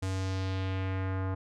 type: tone with low-pass filter sweep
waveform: square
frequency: 94.8 Hz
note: F#2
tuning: 43 cents sharp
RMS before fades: -32 dBFS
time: 0.02-1.35 s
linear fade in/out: 10 ms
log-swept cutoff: 8600 to 1200 Hz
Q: 1.5
effects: none